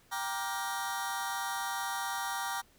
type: chord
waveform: sawtooth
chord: G minor seventh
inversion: none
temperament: just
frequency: 784 / 940.8 / 1176 / 1411.2 Hz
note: G5 / Bb5 / D6 / F6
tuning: 0 / +16 / +2 / +18 cents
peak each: -34 / -33 / -36 / -37 dBFS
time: 0.11-2.62 s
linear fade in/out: 20 ms
effects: pink hiss -64 dBFS RMS until 2.78 s